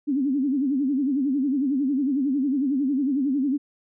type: tone with vibrato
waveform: sine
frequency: 273.7 Hz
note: C#4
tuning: 22 cents flat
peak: -20 dBFS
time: 0.07-3.58 s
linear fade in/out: 20 ms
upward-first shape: sine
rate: 11 Hz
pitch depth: 140 cents each way
effects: none